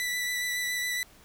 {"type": "tone with vibrato", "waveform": "sawtooth", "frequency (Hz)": 1975.5, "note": "B6", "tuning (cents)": 0, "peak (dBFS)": -25, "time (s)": [0, 1.03], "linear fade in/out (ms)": 0, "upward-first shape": "sine", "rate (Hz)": 7.2, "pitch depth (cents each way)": 14, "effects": ["pink hiss -56 dBFS RMS until 1.24 s"]}